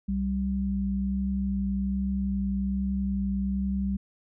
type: tone pair together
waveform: sine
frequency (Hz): 64.72 / 195.4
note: C2 / G3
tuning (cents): -18 / -5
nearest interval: octave + perfect fifth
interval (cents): 1913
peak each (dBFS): -31 / -26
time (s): 0.08-3.97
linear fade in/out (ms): 10
effects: none